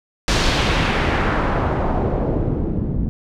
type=noise with low-pass filter sweep; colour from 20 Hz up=pink; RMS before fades=-19 dBFS; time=0.28-3.09 s; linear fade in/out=0 ms; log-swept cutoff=5600 to 200 Hz; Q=1.1; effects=none